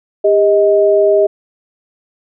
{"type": "tone pair together", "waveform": "sine", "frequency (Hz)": [401.1, 628.4], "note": ["G4", "D#5"], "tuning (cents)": [40, 17], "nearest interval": "minor sixth", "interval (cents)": 777, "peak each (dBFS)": -10, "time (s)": [0.24, 1.27], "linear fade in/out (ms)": 10, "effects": []}